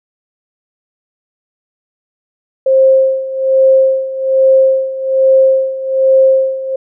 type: tone with tremolo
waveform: sine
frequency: 530 Hz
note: C5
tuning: 22 cents sharp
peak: -4 dBFS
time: 2.66-6.76 s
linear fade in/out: 5 ms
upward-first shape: sine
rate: 1.2 Hz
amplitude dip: 80%
effects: none